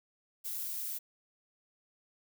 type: noise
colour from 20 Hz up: violet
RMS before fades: -38 dBFS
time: 0.44-0.99 s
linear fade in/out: 20 ms
effects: none